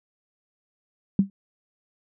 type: tone with exponential decay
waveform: sine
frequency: 196 Hz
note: G3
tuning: in tune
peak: -11 dBFS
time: 1.19-1.3 s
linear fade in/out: 2 ms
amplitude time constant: 23 ms
effects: none